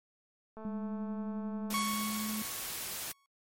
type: click train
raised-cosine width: 1 ms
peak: -34 dBFS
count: 255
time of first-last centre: 0.57-1.73 s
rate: 219 Hz
type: tone with pitch glide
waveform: sine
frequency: 207.7 to 214.7 Hz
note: G#3 to A3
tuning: 0 to -42 cents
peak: -35 dBFS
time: 0.65-2.42 s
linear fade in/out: 0 ms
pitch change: +58 cents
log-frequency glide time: 1.67-2.29 s
type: noise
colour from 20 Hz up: white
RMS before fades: -39 dBFS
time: 1.7-3.12 s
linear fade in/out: 5 ms
type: tone with exponential decay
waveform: sawtooth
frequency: 1108.7 Hz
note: C#6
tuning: in tune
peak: -26 dBFS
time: 1.74-3.26 s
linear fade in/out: 1 ms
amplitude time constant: 330 ms
effects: MP3 64 kbps